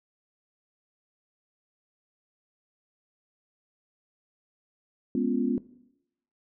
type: chord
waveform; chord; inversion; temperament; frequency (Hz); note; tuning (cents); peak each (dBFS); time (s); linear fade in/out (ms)
sine; C# dominant seventh; second; equal; 207.7 / 246.9 / 277.2 / 349.2; G#3 / B3 / C#4 / E#4; 0 / 0 / 0 / 0; -31 / -26 / -30 / -32; 5.15-5.58; 2
effects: noise-tail reverb RT60 0.8 s tail -18 dB re dry